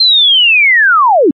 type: linear sweep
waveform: sine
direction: down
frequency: 4186 to 246.5 Hz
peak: -4 dBFS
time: 0-1.31 s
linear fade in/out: 5 ms
effects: MP3 32 kbps